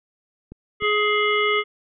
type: clicks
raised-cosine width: 3 ms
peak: -25 dBFS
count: 2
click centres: 0.52 / 0.823 s
type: harmonic tone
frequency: 419.6 Hz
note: G#4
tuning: 18 cents sharp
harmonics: 1 / 3 / 5 / 7 / 8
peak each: -22 / -23 / -22 / -28 / -32 dBFS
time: 0.8-1.64 s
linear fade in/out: 50 ms
effects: none